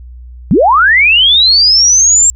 sine linear sweep, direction up, 138.59 to 7530 Hz, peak -4 dBFS, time 0.51-2.3 s, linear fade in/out 0 ms, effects added 61 Hz sine -28 dBFS peak until 2.35 s

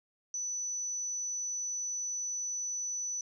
sine tone, 5970 Hz, F#8, 15 cents sharp, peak -33 dBFS, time 0.34-3.21 s, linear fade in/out 2 ms, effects none

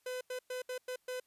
45% pulse tone bursts at uneven times, 505 Hz, B4, 39 cents sharp, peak -37 dBFS, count 6, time 0.06-0.21 / 0.3-0.39 / 0.5-0.62 / 0.69-0.78 / 0.88-0.96 / 1.08-1.2 s, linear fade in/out 5 ms, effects white hiss -75 dBFS RMS until 1.26 s + resampled to 32000 Hz

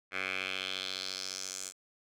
10% pulse tone with band-pass filter sweep, 94.4 Hz, F#2, 35 cents sharp, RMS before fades -38 dBFS, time 0.11-1.73 s, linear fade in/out 50 ms, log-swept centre 2000 to 7600 Hz, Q 3, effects none

